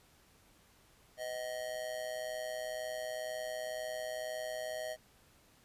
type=tone with amplitude modulation; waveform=square; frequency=628 Hz; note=D#5; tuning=16 cents sharp; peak=-35 dBFS; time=1.17-4.97 s; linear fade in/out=50 ms; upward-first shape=sine; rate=122 Hz; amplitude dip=75%; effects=pink hiss -65 dBFS RMS until 5.64 s + resampled to 32000 Hz